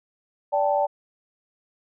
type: chord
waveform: sine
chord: D suspended fourth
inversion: none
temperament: equal with one note detuned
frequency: 582.6 / 784 / 880 Hz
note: D5 / G5 / A5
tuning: -14 / 0 / 0 cents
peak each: -22 / -24 / -25 dBFS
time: 0.52-0.87 s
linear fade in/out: 20 ms
effects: none